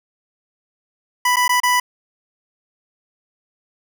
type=tone with dropouts; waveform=25% pulse; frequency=989 Hz; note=B5; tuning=2 cents sharp; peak=-10 dBFS; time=1.25-1.8 s; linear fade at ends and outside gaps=5 ms; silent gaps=1.36-1.367 / 1.48-1.492 / 1.602-1.633 s; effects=none